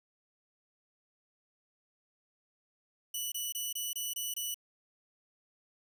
10% pulse tone bursts, 2960 Hz, F#7, in tune, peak -26 dBFS, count 7, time 3.14-4.544 s, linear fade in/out 5 ms, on 180 ms, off 24 ms, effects none

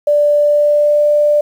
sine tone with pitch glide, 587.3 to 591.7 Hz, D5 to D5, 0 to +13 cents, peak -8 dBFS, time 0.07-1.41 s, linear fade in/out 5 ms, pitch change +13 cents, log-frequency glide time 0.35-1.06 s, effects 7-bit

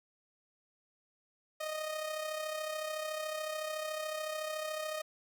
sawtooth tone with amplitude modulation, 620 Hz, D#5, 6 cents flat, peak -30 dBFS, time 1.6-5.02 s, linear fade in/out 10 ms, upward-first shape sine, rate 33.8 Hz, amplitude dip 50%, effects none

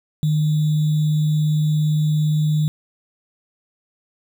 sine tone with sample-and-hold, 152.9 Hz, D#3, 30 cents flat, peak -15 dBFS, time 0.23-2.68 s, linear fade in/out 0 ms, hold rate 3675 Hz, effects none

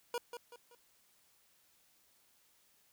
25% pulse tone with echo, 480 Hz, B4, 49 cents flat, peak -31 dBFS, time 0.14-0.18 s, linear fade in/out 2 ms, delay 190 ms, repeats 3, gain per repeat -8 dB, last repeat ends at 0.75 s, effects white hiss -70 dBFS RMS until 2.92 s

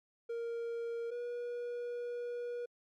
triangle tone pair in turn, 466.2 / 481.8 Hz, A#4 / B4, 0 / -43 cents, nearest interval minor second, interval 57 cents, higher second, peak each -34 / -35 dBFS, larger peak first, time 0.29-1.11 / 1.11-2.66 s, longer second, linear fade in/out 10 ms, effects MP3 64 kbps

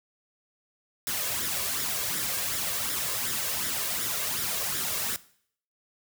white noise with flanger, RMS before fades -30 dBFS, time 1.07-5.16 s, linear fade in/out 0 ms, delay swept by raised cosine 0.55 to 1.85 ms, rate 2.7 Hz, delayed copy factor +0.55, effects noise-tail reverb RT60 0.6 s tail -19 dB re dry + high-pass 60 Hz 12 dB/octave

